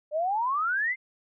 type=exponential sweep; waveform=sine; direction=up; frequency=584 to 2136 Hz; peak=-24 dBFS; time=0.11-0.96 s; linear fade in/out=50 ms; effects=none